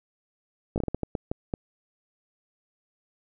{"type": "slowing click train", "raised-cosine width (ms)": 2, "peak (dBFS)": -14, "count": 10, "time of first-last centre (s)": [0.76, 1.538], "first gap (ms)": 18, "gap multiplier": 1.37, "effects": []}